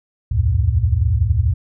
sine tone cluster, 67.1 / 80.1 / 91.1 / 112.1 Hz, C2 / E2 / F#2 / A2, +44 / -49 / -26 / +33 cents, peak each -19 dBFS, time 0.31-1.54 s, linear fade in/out 10 ms, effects none

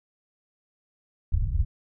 pink low-pass noise, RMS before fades -24 dBFS, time 1.32-1.65 s, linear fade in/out 5 ms, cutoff 100 Hz, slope 24 dB/octave, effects none

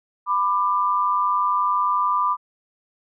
sine tone pair together, 995.7 / 1187 Hz, B5 / D6, +14 / +18 cents, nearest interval minor third, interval 304 cents, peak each -21 / -20 dBFS, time 0.26-2.37 s, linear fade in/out 50 ms, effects none

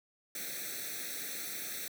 white noise with comb filter, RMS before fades -40 dBFS, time 0.35-1.88 s, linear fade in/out 2 ms, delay 0.5 ms, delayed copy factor +1, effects high-pass 200 Hz 12 dB/octave

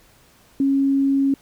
sine tone, 274.3 Hz, C#4, 18 cents flat, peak -15 dBFS, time 0.6-1.34 s, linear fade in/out 2 ms, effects pink hiss -54 dBFS RMS until 1.41 s

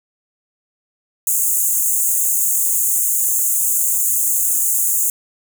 pink high-pass noise, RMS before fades -17 dBFS, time 1.27-5.1 s, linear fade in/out 2 ms, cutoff 6600 Hz, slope 96 dB/octave, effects none

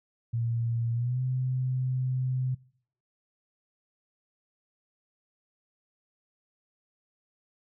sine tone with pitch glide, 116.54 to 128.56 Hz, A#2 to C3, 0 to -30 cents, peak -26 dBFS, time 0.33-2.55 s, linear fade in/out 10 ms, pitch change +170 cents, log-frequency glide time 0.93-1.21 s, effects noise-tail reverb RT60 0.6 s tail -23 dB re dry

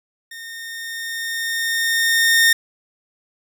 sawtooth tone with level ramp, 1832 Hz, A#6, 31 cents flat, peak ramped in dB -30 to -7 dBFS, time 0.31-2.53 s, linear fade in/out 5 ms, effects none

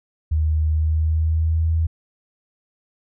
sine tone with pitch glide, 77.78 to 81.22 Hz, D#2 to E2, 0 to -25 cents, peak -16 dBFS, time 0.31-1.87 s, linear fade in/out 10 ms, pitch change +75 cents, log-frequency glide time 0.68-1.74 s, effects none

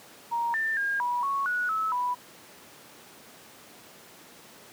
sine tone with pitch steps, 938 / 1785 / 1620 / 972 / 1107 / 1464 / 1299 / 986 Hz, A#5 / A6 / G#6 / B5 / C#6 / F#6 / E6 / B5, +11 / +24 / -43 / -28 / -3 / -19 / -26 / -3 cents, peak -25 dBFS, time 0.31-2.15 s, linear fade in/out 20 ms, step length 230 ms, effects pink hiss -50 dBFS RMS until 4.72 s + high-pass 200 Hz 12 dB/octave

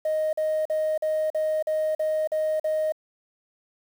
sine tone bursts, 622.3 Hz, D#5, in tune, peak -20 dBFS, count 9, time 0.05-2.922 s, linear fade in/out 5 ms, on 280 ms, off 44 ms, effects tanh soft clip ceiling -20 dBFS + 8-bit

